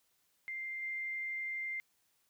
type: tone with level steps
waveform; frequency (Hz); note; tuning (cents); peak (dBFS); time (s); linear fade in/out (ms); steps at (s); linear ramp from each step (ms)
sine; 2096; C7; +2; -38 / -36; 0.48-1.8; 0; 0.82; 10
effects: white hiss -75 dBFS RMS until 2.29 s